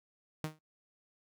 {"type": "tone with exponential decay", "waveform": "sawtooth", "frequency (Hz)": 155.56, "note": "D#3", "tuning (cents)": 0, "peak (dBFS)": -27, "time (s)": [0.44, 0.59], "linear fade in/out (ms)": 0, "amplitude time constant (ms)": 31, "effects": ["noise-tail reverb RT60 0.1 s tail -19 dB re dry"]}